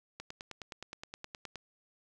click train, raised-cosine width 0.2 ms, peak -25 dBFS, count 14, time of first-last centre 0.2-1.557 s, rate 9.58 Hz, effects none

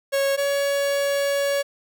45% pulse tone pair in turn, 551 / 562.3 Hz, C#5 / C#5, -11 / +25 cents, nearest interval unison, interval 36 cents, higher second, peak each -19 / -20 dBFS, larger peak first, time 0.12-0.37 / 0.37-1.63 s, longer second, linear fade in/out 20 ms, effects 9-bit

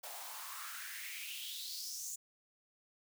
white noise with high-pass filter sweep, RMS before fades -45 dBFS, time 0.03-2.16 s, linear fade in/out 10 ms, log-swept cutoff 640 to 7100 Hz, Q 5, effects none

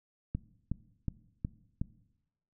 click train, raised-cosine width 5 ms, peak -20 dBFS, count 5, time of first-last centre 0.35-1.815 s, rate 2.73 Hz, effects noise-tail reverb RT60 0.9 s tail -19 dB re dry

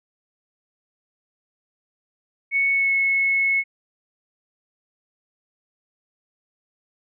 sine tone with pitch glide, 2214 to 2191 Hz, C#7 to C#7, -3 to -21 cents, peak -17 dBFS, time 2.51-3.64 s, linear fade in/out 50 ms, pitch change -18 cents, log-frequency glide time 2.71-2.93 s, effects none

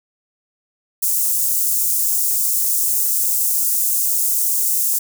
white high-pass noise, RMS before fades -18 dBFS, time 1.02-4.99 s, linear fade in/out 10 ms, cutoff 7000 Hz, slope 24 dB/octave, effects none

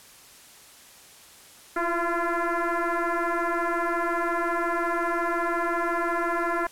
sine tone with frequency modulation, 349.2 Hz, F4, in tune, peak -23 dBFS, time 1.76-6.67 s, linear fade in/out 5 ms, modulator 342 Hz, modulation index 4.2, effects white hiss -50 dBFS RMS until 6.71 s + low-pass 12000 Hz 12 dB/octave

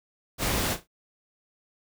pink noise with echo, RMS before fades -27 dBFS, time 0.38-0.77 s, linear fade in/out 50 ms, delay 35 ms, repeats 3, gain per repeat -12 dB, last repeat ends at 0.875 s, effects none

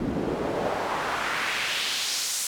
pink noise with band-pass filter sweep, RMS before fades -28 dBFS, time 0-2.47 s, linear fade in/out 2 ms, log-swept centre 230 to 8100 Hz, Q 1.3, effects none

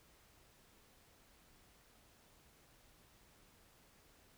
silence, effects pink hiss -67 dBFS RMS until 4.37 s

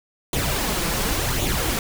pink noise with flanger, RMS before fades -23 dBFS, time 0.33-1.79 s, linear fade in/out 2 ms, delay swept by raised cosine 0.29 to 5.99 ms, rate 0.91 Hz, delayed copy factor +0.6, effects none

